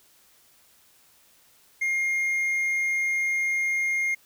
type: tone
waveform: triangle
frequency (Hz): 2128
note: C7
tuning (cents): +29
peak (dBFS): -21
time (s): 1.81-4.15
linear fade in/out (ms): 10
effects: white hiss -59 dBFS RMS until 4.25 s